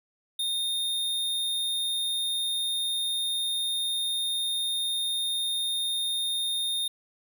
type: tone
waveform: square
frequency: 3662 Hz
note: A#7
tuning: 32 cents flat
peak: -27 dBFS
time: 0.39-6.88 s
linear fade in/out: 5 ms
effects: none